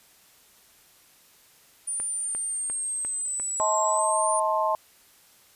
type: exponential two-way sweep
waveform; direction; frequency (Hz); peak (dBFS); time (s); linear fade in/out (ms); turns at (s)
sine; down then up; 9397 to 7600 to 9397; -27; 1.87-4.4; 10; 3.82
type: click train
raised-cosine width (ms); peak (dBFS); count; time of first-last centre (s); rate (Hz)
0.5; -24; 5; 2-3.399; 2.86
type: chord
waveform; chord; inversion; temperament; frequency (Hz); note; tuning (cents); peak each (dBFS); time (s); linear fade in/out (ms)
sine; A diminished; second; just; 633.6 / 880 / 1056; Eb5 / A5 / C6; +31 / 0 / +16; -26; 3.6-4.75; 0
effects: white hiss -57 dBFS RMS until 5.55 s + resampled to 32000 Hz